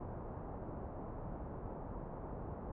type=low-pass noise; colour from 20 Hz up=pink; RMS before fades=-45 dBFS; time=0-2.72 s; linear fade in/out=10 ms; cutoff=1000 Hz; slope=24 dB/octave; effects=none